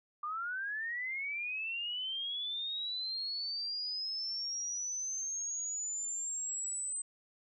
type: linear sweep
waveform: sine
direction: up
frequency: 1181 to 8180 Hz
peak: -35 dBFS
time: 0.23-7.02 s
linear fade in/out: 5 ms
effects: none